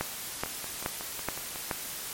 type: two click trains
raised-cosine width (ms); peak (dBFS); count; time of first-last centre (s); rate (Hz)
0.5; -13 / -23; 5 / 7; 0.01-1.712 / 0.46-1.559; 2.35 / 5.46
effects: white hiss -38 dBFS RMS until 2.13 s + MP3 64 kbps